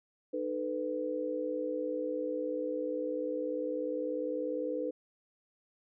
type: tone cluster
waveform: sine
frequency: 303.9 / 440.9 / 501 Hz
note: D#4 / A4 / B4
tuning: -41 / +4 / +25 cents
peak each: -37 / -39 / -34 dBFS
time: 0.33-4.91 s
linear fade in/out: 10 ms
effects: none